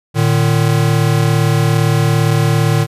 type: tone pair together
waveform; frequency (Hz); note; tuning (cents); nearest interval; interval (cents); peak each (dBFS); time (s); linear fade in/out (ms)
square; 113.63 / 151.2; A#2 / D#3; -44 / -49; perfect fourth; 495; -14; 0.14-2.87; 50
effects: resampled to 32000 Hz